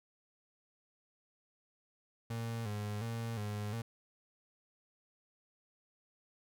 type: tone with vibrato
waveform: 35% pulse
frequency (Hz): 109.6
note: A2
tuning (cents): -6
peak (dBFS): -35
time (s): 2.3-3.82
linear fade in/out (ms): 5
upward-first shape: square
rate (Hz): 1.4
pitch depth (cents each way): 86
effects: none